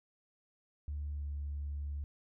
sine tone with pitch glide, 73.2 to 72.15 Hz, D2 to D2, -5 to -30 cents, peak -35 dBFS, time 0.88-2.04 s, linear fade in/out 0 ms, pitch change -25 cents, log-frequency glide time 1.12-1.25 s, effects tanh soft clip ceiling -32 dBFS

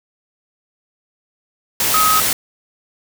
sine tone in noise, 1268 Hz, D#6, 32 cents sharp, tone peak -13 dBFS, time 1.94-2.2 s, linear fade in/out 2 ms, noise white, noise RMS -17 dBFS, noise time 1.8-2.33 s, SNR +1 dB, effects none

